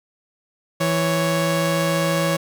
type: tone pair together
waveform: sawtooth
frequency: 164.98 / 554.4 Hz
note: E3 / C#5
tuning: +2 / 0 cents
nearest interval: octave + major sixth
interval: 2098 cents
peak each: -17 dBFS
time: 0.8-2.37 s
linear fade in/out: 10 ms
effects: none